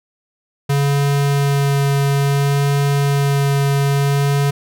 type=tone with vibrato; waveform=square; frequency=140.7 Hz; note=C#3; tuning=26 cents sharp; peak=-14 dBFS; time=0.69-4.51 s; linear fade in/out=10 ms; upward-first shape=sine; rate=0.59 Hz; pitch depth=9 cents each way; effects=none